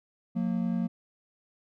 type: tone pair together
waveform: triangle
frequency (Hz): 180 / 230.9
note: F#3 / A#3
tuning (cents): -47 / -16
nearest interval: major third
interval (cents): 431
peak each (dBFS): -27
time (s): 0.35-0.88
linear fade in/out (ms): 20
effects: none